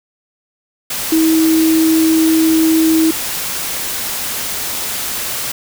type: tone in noise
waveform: sine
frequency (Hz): 321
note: E4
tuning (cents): -46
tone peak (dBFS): -9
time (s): 1.12-3.11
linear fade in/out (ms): 5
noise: white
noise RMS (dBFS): -21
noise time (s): 0.9-5.52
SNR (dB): +9
effects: none